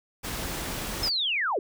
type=noise; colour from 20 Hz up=pink; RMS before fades=-33 dBFS; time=0.23-1.1 s; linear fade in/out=20 ms
type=linear sweep; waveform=sine; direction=down; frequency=5270 to 325.3 Hz; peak=-24 dBFS; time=1.03-1.59 s; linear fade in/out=2 ms
effects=none